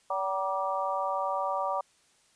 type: harmonic tone with a mistuned harmonic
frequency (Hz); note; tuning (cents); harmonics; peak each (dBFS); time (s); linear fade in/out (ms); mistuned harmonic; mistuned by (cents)
190.9; G3; -46; 3 / 4 / 5 / 6; -33 / -33 / -33 / -33; 0.1-1.81; 5; 6; +44
effects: white hiss -65 dBFS RMS until 2.35 s + resampled to 22050 Hz